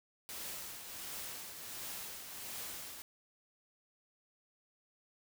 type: noise with tremolo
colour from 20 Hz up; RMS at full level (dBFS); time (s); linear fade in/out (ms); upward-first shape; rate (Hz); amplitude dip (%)
white; -43; 0.29-3.02; 0; triangle; 1.4; 50
effects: none